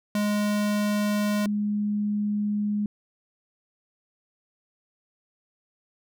square / sine tone pair in turn, 207.7 / 207.7 Hz, G#3 / G#3, 0 / 0 cents, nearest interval unison, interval 0 cents, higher neither, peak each -23 dBFS, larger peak neither, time 0.15-1.46 / 1.46-2.86 s, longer second, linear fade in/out 2 ms, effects none

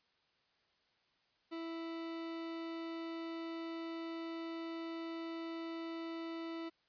40% pulse tone, 330 Hz, E4, 2 cents sharp, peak -40 dBFS, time 1.51-6.7 s, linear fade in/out 20 ms, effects white hiss -75 dBFS RMS until 6.88 s + resampled to 11025 Hz

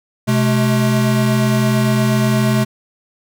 square tone pair together, 127.04 / 214.6 Hz, B2 / A3, +49 / -43 cents, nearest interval major sixth, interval 908 cents, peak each -16 dBFS, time 0.27-2.65 s, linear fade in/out 20 ms, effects none

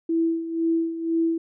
sine tone with tremolo, 329.6 Hz, E4, in tune, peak -18 dBFS, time 0.09-1.38 s, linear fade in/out 5 ms, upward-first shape sine, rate 2 Hz, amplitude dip 70%, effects none

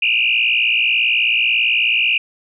sine tone with frequency modulation, 2637 Hz, E7, in tune, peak -13 dBFS, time 0.02-2.18 s, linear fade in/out 5 ms, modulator 58.3 Hz, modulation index 4.1, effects none

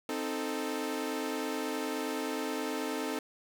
sawtooth chord, A diminished, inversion first, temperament equal, 261.6 / 311.1 / 440 Hz, C4 / Eb4 / A4, 0 / 0 / 0 cents, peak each -33 dBFS, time 0.09-3.19 s, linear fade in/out 2 ms, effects none

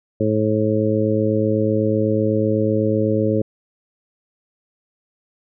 harmonic tone, 108 Hz, A2, 32 cents flat, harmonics 1 / 2 / 3 / 4 / 5, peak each -22 / -22 / -22 / -22 / -22 dBFS, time 0.2-3.42 s, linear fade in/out 5 ms, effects none

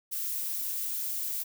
violet noise, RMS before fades -33 dBFS, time 0.11-1.44 s, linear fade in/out 20 ms, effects none

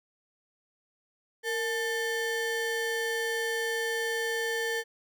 square ring-modulated tone, 659.3 Hz, E5, in tune, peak -26 dBFS, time 1.43-4.84 s, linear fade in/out 50 ms, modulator 1120 Hz, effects none

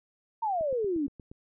sine exponential sweep, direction down, 932.3 to 269.5 Hz, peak -26 dBFS, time 0.42-1.07 s, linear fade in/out 10 ms
click train, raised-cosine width 3 ms, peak -32 dBFS, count 7, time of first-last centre 0.61-1.315 s, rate 8.51 Hz
effects none

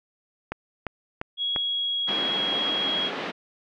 click train, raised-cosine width 0.5 ms, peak -14 dBFS, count 4, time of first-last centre 0.52-1.562 s, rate 2.88 Hz
sine tone with pitch glide, 3322 to 3295 Hz, G#7 to G#7, 0 to -14 cents, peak -24 dBFS, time 1.37-3.11 s, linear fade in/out 50 ms, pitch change -14 cents, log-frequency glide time 1.5-2.7 s
pink band-pass noise, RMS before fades -32 dBFS, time 2.07-3.32 s, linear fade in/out 20 ms, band 210 to 3600 Hz, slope 24 dB/octave
effects none

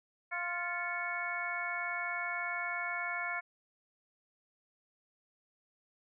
harmonic tone with a mistuned harmonic, 349.2 Hz, F4, in tune, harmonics 2 / 3 / 4 / 5 / 6, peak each -42 / -43 / -40 / -40 / -38 dBFS, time 0.31-3.41 s, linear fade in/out 20 ms, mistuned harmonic 6, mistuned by +93 cents, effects none

